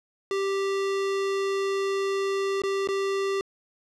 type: tone with dropouts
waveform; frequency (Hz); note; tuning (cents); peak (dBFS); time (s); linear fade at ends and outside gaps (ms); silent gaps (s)
square; 392; G4; 0; -25; 0.31-3.41; 1; 2.619-2.636 / 2.874-2.887
effects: low-pass 6000 Hz 12 dB/octave + 11-bit